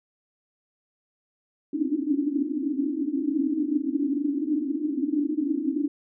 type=band-pass noise; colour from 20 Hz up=white; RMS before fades=-26 dBFS; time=1.73-5.88 s; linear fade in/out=5 ms; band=270 to 310 Hz; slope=96 dB/octave; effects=none